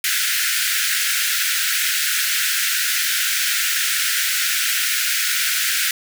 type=high-pass noise; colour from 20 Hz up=pink; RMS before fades=-20 dBFS; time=0.04-5.91 s; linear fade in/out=2 ms; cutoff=1400 Hz; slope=96 dB/octave; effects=none